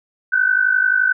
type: tone pair together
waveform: sine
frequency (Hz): 1485.5 / 1537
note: F#6 / G6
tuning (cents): +6 / -35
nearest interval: minor second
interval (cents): 59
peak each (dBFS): -16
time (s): 0.32-1.13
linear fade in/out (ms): 10
effects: none